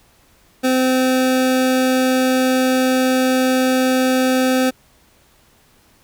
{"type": "tone", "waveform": "25% pulse", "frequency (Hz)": 257.9, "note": "C4", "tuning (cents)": -25, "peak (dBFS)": -10, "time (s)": [0.63, 4.71], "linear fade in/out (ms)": 20, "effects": ["pink hiss -54 dBFS RMS until 6.03 s"]}